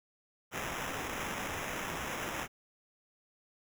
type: noise with sample-and-hold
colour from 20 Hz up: violet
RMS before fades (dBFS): -38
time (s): 0.51-2.48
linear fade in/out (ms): 50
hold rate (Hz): 4410
effects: none